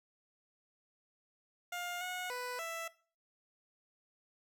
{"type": "tone with pitch steps", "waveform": "15% pulse", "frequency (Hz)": [707, 728, 495.7, 662], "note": ["F5", "F#5", "B4", "E5"], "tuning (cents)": [21, -28, 6, 7], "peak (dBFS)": -32, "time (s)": [1.72, 2.88], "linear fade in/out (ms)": 5, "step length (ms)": 290, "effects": ["noise-tail reverb RT60 0.4 s tail -19 dB re dry"]}